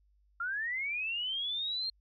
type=linear sweep; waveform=sine; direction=up; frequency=1358 to 4232 Hz; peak=-32 dBFS; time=0.4-1.9 s; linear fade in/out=5 ms; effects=added 50 Hz sine -65 dBFS peak until 2 s